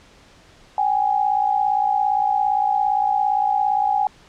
sine tone pair together, 772.5 / 830 Hz, G5 / G#5, -26 / -1 cents, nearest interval minor second, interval 125 cents, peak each -21 / -18 dBFS, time 0.78-4.07 s, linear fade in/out 2 ms, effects pink hiss -50 dBFS RMS until 4.28 s + low-pass 6000 Hz 12 dB/octave

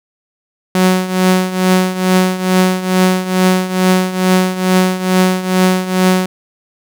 sawtooth tone with tremolo, 185 Hz, F#3, in tune, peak -3 dBFS, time 0.75-6.26 s, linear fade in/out 2 ms, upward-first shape triangle, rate 2.3 Hz, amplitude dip 80%, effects none

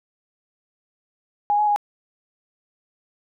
sine tone with pitch steps, 825 / 841 / 826 Hz, G#5 / G#5 / G#5, -12 / +22 / -10 cents, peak -16 dBFS, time 1.5-1.761 s, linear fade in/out 0 ms, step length 87 ms, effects none

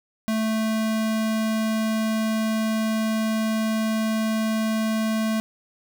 square tone, 220 Hz, A3, in tune, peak -22 dBFS, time 0.28-5.4 s, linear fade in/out 0 ms, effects none

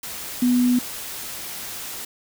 sine tone in noise, 246.9 Hz, B3, in tune, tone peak -15 dBFS, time 0.42-0.79 s, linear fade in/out 5 ms, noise white, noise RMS -33 dBFS, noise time 0.03-2.05 s, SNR +15 dB, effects none

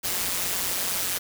white noise with amplitude modulation, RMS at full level -24 dBFS, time 0.03-1.19 s, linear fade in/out 20 ms, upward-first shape sine, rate 183 Hz, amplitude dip 75%, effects none

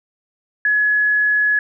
sine tone, 1693 Hz, G#6, 33 cents sharp, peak -13 dBFS, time 0.65-1.59 s, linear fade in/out 2 ms, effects none

